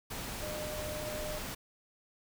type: tone in noise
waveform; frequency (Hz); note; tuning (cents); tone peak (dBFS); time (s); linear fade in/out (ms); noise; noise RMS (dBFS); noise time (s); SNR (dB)
sine; 608; D#5; -40; -39; 0.42-1.39; 10; pink; -40; 0.1-1.55; -2
effects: none